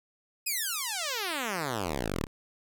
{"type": "exponential sweep", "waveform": "5% pulse", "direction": "down", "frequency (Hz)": [2588, 32.7], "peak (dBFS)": -19, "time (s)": [0.46, 2.27], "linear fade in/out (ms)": 10, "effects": []}